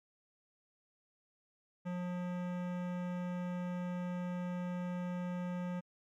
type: tone with hard clipping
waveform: sine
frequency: 178.6 Hz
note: F3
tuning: 39 cents sharp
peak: -38 dBFS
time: 1.85-5.81 s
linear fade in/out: 20 ms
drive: 18 dB
effects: MP3 96 kbps